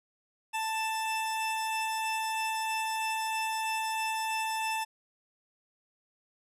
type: tone pair together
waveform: 40% pulse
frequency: 883.7 / 2648 Hz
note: A5 / E7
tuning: +7 / +7 cents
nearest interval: octave + perfect fifth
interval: 1900 cents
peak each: -30 / -35 dBFS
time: 0.53-4.85 s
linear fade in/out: 20 ms
effects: resampled to 32000 Hz